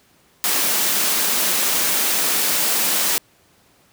white high-pass noise, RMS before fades -19 dBFS, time 0.44-3.18 s, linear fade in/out 0 ms, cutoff 160 Hz, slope 96 dB/octave, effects pink hiss -56 dBFS RMS until 3.92 s + high-pass 80 Hz 12 dB/octave

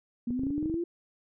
sine linear sweep, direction up, 234.5 to 349.2 Hz, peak -28 dBFS, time 0.27-0.84 s, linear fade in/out 5 ms
clicks, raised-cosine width 3 ms, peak -25 dBFS, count 10, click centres 0.306 / 0.394 / 0.435 / 0.468 / 0.505 / 0.58 / 0.628 / 0.658 / 0.698 / 0.742 s
effects none

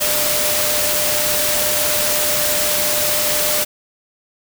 sine tone in noise, 599 Hz, D5, 34 cents sharp, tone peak -24 dBFS, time 0-3.65 s, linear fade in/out 20 ms, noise white, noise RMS -18 dBFS, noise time 0-3.65 s, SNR -9 dB, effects none

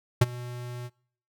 square tone with ADSR envelope, 122.4 Hz, B2, 15 cents flat, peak -14 dBFS, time 0.21-0.9 s, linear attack 8 ms, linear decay 29 ms, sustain -22 dB, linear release 42 ms, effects noise-tail reverb RT60 0.6 s tail -26 dB re dry

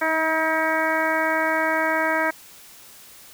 harmonic tone with a mistuned harmonic, 319.1 Hz, D#4, 44 cents sharp, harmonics 1 / 2 / 3 / 4 / 5 / 6 / 7, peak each -29 / -25 / -26 / -29 / -25 / -28 / -30 dBFS, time 0.01-2.31 s, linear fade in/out 10 ms, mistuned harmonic 1, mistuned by -16 cents, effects white hiss -46 dBFS RMS until 3.33 s

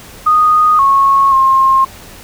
sine tone with pitch steps, 1238 / 1096 / 1066 Hz, D#6 / C#6 / C6, -9 / -20 / +32 cents, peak -6 dBFS, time 0.26-1.85 s, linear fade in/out 10 ms, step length 530 ms, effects pink hiss -35 dBFS RMS until 2.23 s

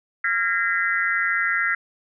sine tone cluster, 1383 / 1634 / 1847 / 2026 Hz, F6 / G#6 / A#6 / B6, -17 / -29 / -16 / +44 cents, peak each -25 dBFS, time 0.24-1.75 s, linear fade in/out 5 ms, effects none

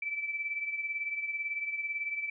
sine beating tone pair, 2317 / 2335 Hz, D7 / D7, -24 / -11 cents, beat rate 18 Hz, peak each -33 / -40 dBFS, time 0.02-2.3 s, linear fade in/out 5 ms, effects none

